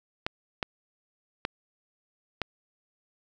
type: clicks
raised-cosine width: 0.3 ms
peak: -12 dBFS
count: 4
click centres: 0.265 / 0.628 / 1.451 / 2.417 s
effects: none